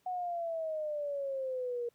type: exponential sweep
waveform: sine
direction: down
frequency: 740 to 471.2 Hz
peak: -33 dBFS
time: 0.06-1.89 s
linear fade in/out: 5 ms
effects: pink hiss -73 dBFS RMS until 1.94 s + high-pass 80 Hz 12 dB/octave